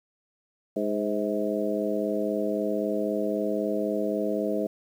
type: harmonic tone with a mistuned harmonic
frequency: 103.83 Hz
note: G#2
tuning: in tune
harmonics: 2 / 3 / 4 / 5 / 6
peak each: -31 / -31 / -31 / -31 / -31 dBFS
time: 0.76-4.67 s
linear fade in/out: 5 ms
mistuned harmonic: 6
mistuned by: +48 cents
effects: 9-bit